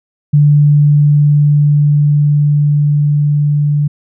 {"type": "tone with level ramp", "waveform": "sine", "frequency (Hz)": 146.83, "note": "D3", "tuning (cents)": 0, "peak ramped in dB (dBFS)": [-4, -9], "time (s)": [0.33, 3.88], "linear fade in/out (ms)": 10, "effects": []}